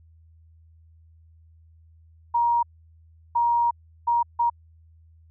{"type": "tone bursts at uneven times", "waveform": "sine", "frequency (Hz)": 945, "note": "A#5", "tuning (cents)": 23, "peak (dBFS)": -18, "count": 4, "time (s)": [[2.34, 2.63], [3.35, 3.71], [4.07, 4.23], [4.39, 4.5]], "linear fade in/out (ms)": 10, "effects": ["added 81 Hz sine -51 dBFS peak until 5.3 s"]}